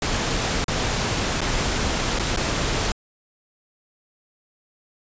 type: noise with dropouts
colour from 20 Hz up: pink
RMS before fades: -23 dBFS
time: 0.02-2.92 s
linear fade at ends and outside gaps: 2 ms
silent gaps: 0.643-0.681 / 1.407-1.415 / 2.189-2.195 / 2.363-2.372 s
effects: resampled to 16000 Hz